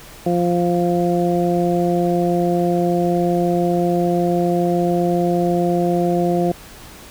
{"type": "harmonic tone", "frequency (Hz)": 174.61, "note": "F3", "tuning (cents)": 0, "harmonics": [1, 2, 3, 4], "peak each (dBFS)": [-19, -19, -23, -22], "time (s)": [0.26, 6.52], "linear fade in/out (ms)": 5, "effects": ["pink hiss -40 dBFS RMS until 7.1 s"]}